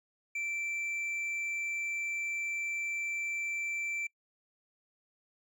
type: tone with hard clipping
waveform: triangle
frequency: 2339 Hz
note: D7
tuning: 8 cents flat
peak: -34 dBFS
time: 0.35-4.07 s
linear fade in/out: 5 ms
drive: 7 dB
effects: noise-tail reverb RT60 0.1 s tail -26 dB re dry